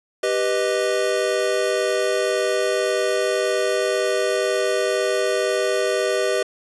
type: chord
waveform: square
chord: G augmented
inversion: none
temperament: equal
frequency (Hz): 392 / 493.9 / 622.3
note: G4 / B4 / D#5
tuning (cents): 0 / 0 / 0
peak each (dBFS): -24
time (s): 0.23-6.43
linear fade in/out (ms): 5
effects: resampled to 24000 Hz